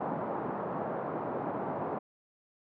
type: band-pass noise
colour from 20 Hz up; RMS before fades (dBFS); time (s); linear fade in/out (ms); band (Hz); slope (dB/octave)
white; -35; 0-1.99; 10; 130 to 970; 24
effects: none